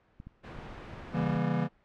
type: clicks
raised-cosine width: 5 ms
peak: -32 dBFS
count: 4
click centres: 0.201 / 0.27 / 0.588 / 0.936 s
type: noise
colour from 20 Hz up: pink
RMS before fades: -43 dBFS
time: 0.43-1.38 s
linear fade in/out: 20 ms
type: chord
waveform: square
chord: C# diminished seventh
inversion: none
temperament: just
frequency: 138.59 / 166.31 / 199.57 / 239.5 Hz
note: C#3 / E3 / G3 / Bb3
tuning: 0 / +16 / +31 / +47 cents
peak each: -34 / -31 / -35 / -34 dBFS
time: 1.12-1.69 s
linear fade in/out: 50 ms
effects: pink hiss -66 dBFS RMS until 1.84 s + low-pass 2000 Hz 12 dB/octave